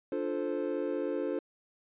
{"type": "chord", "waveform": "triangle", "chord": "D minor seventh", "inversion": "none", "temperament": "equal", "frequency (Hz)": [293.7, 349.2, 440, 523.3], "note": ["D4", "F4", "A4", "C5"], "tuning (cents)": [0, 0, 0, 0], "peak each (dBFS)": -34, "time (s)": [0.12, 1.39], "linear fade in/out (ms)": 2, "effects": ["resampled to 8000 Hz"]}